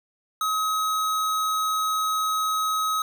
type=tone; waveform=square; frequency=1272 Hz; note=D#6; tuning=38 cents sharp; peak=-23 dBFS; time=0.41-3.02 s; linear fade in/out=2 ms; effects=none